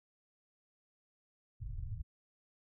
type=low-pass noise; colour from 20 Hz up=white; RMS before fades=-41 dBFS; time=1.6-2.03 s; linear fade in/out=20 ms; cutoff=120 Hz; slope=48 dB/octave; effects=none